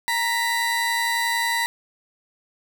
30% pulse tone pair together, 932.3 / 1975.5 Hz, A#5 / B6, 0 / 0 cents, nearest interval octave + minor second, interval 1300 cents, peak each -21 dBFS, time 0.08-1.66 s, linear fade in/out 0 ms, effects none

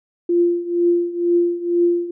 sine tone with tremolo, 346.7 Hz, F4, 13 cents flat, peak -11 dBFS, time 0.29-2.11 s, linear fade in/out 5 ms, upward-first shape triangle, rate 2.1 Hz, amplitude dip 85%, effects none

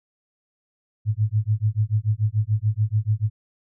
sine tone with tremolo, 107.2 Hz, A2, 45 cents flat, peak -15 dBFS, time 1.05-3.3 s, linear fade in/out 50 ms, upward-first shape sine, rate 6.9 Hz, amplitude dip 100%, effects none

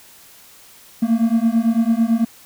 triangle beating tone pair, 224.2 / 233.2 Hz, A3 / A#3, +33 / +1 cents, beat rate 9 Hz, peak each -15 dBFS, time 1.02-2.25 s, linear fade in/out 10 ms, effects white hiss -46 dBFS RMS until 2.45 s

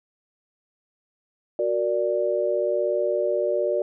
sine chord, Gb augmented, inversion none, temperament equal, 370 / 466.2 / 587.3 Hz, Gb4 / Bb4 / D5, 0 / 0 / 0 cents, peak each -26 / -27 / -23 dBFS, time 1.59-3.82 s, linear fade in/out 2 ms, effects none

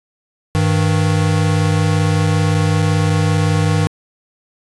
square tone pair together, 99.44 / 157.3 Hz, G2 / D#3, +25 / +19 cents, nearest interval minor sixth, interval 794 cents, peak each -16 dBFS, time 0.55-3.87 s, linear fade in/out 0 ms, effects resampled to 24000 Hz

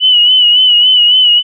sine tone with vibrato, 2960 Hz, F#7, in tune, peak -4 dBFS, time 0-1.43 s, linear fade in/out 50 ms, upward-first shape sine, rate 3.6 Hz, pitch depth 52 cents each way, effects none

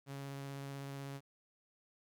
sawtooth tone with vibrato, 138.59 Hz, C#3, in tune, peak -39 dBFS, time 0.06-1.21 s, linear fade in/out 50 ms, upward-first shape triangle, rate 16 Hz, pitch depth 13 cents each way, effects 13-bit

